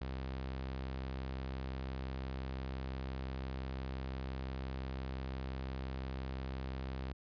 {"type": "tone", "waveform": "sawtooth", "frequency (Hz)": 65.8, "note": "C2", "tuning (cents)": 10, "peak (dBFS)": -35, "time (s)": [0.01, 7.13], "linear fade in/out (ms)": 5, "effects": ["resampled to 11025 Hz"]}